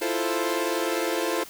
sawtooth chord, F major seventh, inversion third, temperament equal, 329.6 / 349.2 / 440 / 523.3 Hz, E4 / F4 / A4 / C5, 0 / 0 / 0 / 0 cents, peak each -26 dBFS, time 0.01-1.44 s, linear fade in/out 10 ms, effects white hiss -45 dBFS RMS until 1.49 s

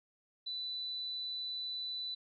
sine tone, 3984 Hz, B7, 14 cents sharp, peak -37 dBFS, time 0.46-2.15 s, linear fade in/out 10 ms, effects none

